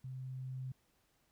sine tone with level ramp, 129.9 Hz, C3, 12 cents flat, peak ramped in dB -42 to -39 dBFS, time 0.04-0.72 s, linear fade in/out 5 ms, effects pink hiss -75 dBFS RMS until 1.31 s

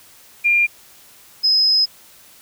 sine tone pair in turn, 2400 / 5085 Hz, D7 / D#8, +37 / +37 cents, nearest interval octave + minor second, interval 1300 cents, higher second, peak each -12 dBFS, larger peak neither, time 0.44-0.67 / 1.43-1.86 s, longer second, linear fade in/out 20 ms, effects white hiss -47 dBFS RMS until 2.41 s

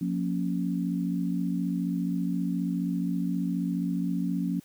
sine chord, Bb minor, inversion second, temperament equal with one note detuned, 178.28 / 233.1 / 277.2 Hz, F3 / Bb3 / Db4, +36 / 0 / 0 cents, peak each -28 / -33 / -31 dBFS, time 0.01-4.6 s, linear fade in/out 5 ms, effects white hiss -59 dBFS RMS until 4.64 s

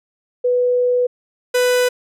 sine / 45% pulse tone pair in turn, 493.9 / 496.7 Hz, B4 / B4, 0 / +10 cents, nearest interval unison, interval 10 cents, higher second, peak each -13 dBFS, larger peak neither, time 0.44-1.07 / 1.54-1.89 s, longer first, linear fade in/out 10 ms, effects resampled to 32000 Hz

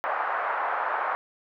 pink band-pass noise, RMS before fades -28 dBFS, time 0.04-1.15 s, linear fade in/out 0 ms, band 710 to 1500 Hz, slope 24 dB/octave, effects none

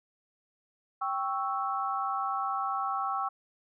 sine chord, C# diminished, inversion second, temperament equal, 784 / 1108.7 / 1318.5 Hz, G5 / C#6 / E6, 0 / 0 / 0 cents, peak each -33 dBFS, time 1.01-3.29 s, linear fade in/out 10 ms, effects none

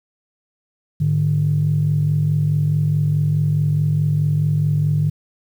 sine tone pair together, 105.58 / 150.3 Hz, G#2 / D3, +29 / +40 cents, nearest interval tritone, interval 611 cents, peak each -20 / -15 dBFS, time 1-5.1 s, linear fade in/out 10 ms, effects tanh soft clip ceiling -8 dBFS + 8-bit

